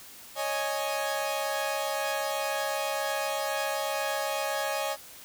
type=chord; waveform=sawtooth; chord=C# suspended second; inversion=none; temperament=equal; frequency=554.4 / 622.3 / 830.6 Hz; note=C#5 / D#5 / G#5; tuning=0 / 0 / 0 cents; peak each=-29 dBFS; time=0.35-4.97 s; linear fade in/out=50 ms; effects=white hiss -48 dBFS RMS until 5.24 s